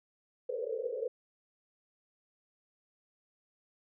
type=band-pass noise; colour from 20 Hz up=pink; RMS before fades=-36 dBFS; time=0.49-1.08 s; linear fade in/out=5 ms; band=450 to 520 Hz; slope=96 dB/octave; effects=none